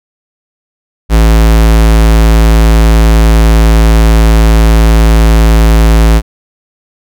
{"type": "tone", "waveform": "square", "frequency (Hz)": 55.1, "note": "A1", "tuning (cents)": 3, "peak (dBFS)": -3, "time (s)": [1.09, 6.22], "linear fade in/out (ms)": 50, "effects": []}